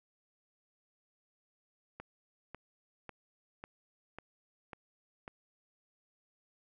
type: click train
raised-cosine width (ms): 0.5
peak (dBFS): -29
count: 7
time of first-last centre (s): 2-5.279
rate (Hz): 1.83
effects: none